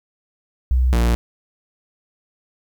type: tone pair in turn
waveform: sine / 45% pulse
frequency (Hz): 63.1 / 58.56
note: B1 / A#1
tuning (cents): +38 / +9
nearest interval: minor second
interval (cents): 129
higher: first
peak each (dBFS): -13 / -14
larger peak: first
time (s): 0.71-0.93 / 0.93-1.15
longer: neither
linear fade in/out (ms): 0
effects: 9-bit